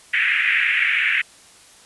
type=band-pass noise; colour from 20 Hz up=pink; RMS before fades=-19 dBFS; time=0.13-1.22 s; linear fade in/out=10 ms; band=1700 to 2600 Hz; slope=48 dB/octave; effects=white hiss -48 dBFS RMS until 1.85 s + resampled to 24000 Hz